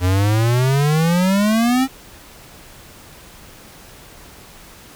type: exponential sweep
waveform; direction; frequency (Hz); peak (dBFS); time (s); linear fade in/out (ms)
square; up; 88.4 to 270; -14; 0-1.88; 50
effects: pink hiss -42 dBFS RMS until 4.95 s